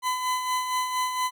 40% pulse tone with tremolo, 1010 Hz, B5, 39 cents sharp, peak -22 dBFS, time 0.02-1.31 s, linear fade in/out 50 ms, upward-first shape sine, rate 4.3 Hz, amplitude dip 50%, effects none

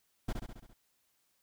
brown noise with echo, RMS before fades -33 dBFS, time 0.28-0.33 s, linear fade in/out 10 ms, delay 68 ms, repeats 6, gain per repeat -4 dB, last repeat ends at 0.738 s, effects white hiss -75 dBFS RMS until 1.42 s

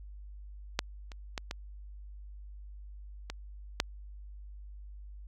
clicks, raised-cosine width 0.2 ms, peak -9 / -29 / -17 / -18 / -20 / -8 dBFS, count 6, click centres 0.791 / 1.118 / 1.378 / 1.511 / 3.3 / 3.801 s, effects added 50 Hz sine -44 dBFS peak until 5.27 s

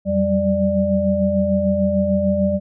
sine tone cluster, 86.2 / 188.7 / 195.4 / 591 Hz, F2 / F#3 / G3 / D5, -22 / +34 / -5 / +11 cents, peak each -26 / -25 / -18 / -19 dBFS, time 0.05-2.6 s, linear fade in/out 50 ms, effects none

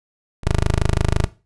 10% pulse tone, 25.96 Hz, G#0, in tune, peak -8 dBFS, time 0.43-1.27 s, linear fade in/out 20 ms, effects noise-tail reverb RT60 0.3 s tail -17 dB re dry + resampled to 24000 Hz

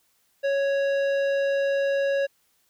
sine tone with tanh clipping, 554.4 Hz, C#5, in tune, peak -23 dBFS, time 0.43-2.27 s, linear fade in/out 20 ms, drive 13 dB, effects white hiss -67 dBFS RMS until 2.69 s

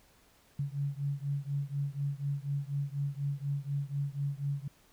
sine beating tone pair, 139.6 / 143.7 Hz, C#3 / D3, +13 / -37 cents, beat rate 4.1 Hz, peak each -34 / -35 dBFS, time 0.59-4.68 s, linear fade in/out 5 ms, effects pink hiss -64 dBFS RMS until 4.92 s

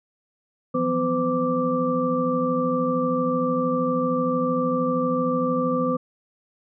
sine tone cluster, 167.4 / 180.4 / 251.8 / 509 / 1172 Hz, E3 / F#3 / B3 / C5 / D6, +27 / -44 / +34 / -48 / -4 cents, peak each -31 / -33 / -24 / -24 / -27 dBFS, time 0.74-5.97 s, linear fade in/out 10 ms, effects none

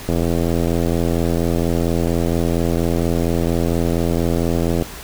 click train, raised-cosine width 2 ms, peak -6 dBFS, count 400, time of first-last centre 0.09-4.823 s, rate 84.3 Hz, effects pink hiss -34 dBFS RMS until 5.03 s

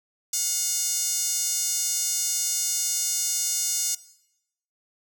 sawtooth tone with high-pass filter, 718 Hz, F5, 48 cents sharp, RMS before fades -26 dBFS, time 0.33-3.95 s, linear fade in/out 5 ms, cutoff 6400 Hz, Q 2.8, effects noise-tail reverb RT60 0.8 s tail -18 dB re dry

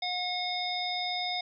harmonic tone with a mistuned harmonic, 722 Hz, F#5, 43 cents flat, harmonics 1 / 3 / 5 / 7, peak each -34 / -37 / -34 / -37 dBFS, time 0.02-1.41 s, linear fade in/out 5 ms, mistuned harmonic 5, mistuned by +21 cents, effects none

